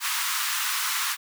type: high-pass noise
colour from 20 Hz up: pink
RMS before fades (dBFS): -27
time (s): 0-1.17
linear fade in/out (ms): 50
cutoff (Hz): 1000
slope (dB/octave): 48
effects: none